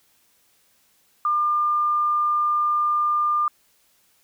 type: tone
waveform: sine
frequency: 1200 Hz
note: D6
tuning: 37 cents sharp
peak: -18 dBFS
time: 1.25-3.48 s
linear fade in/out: 2 ms
effects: white hiss -62 dBFS RMS until 4.23 s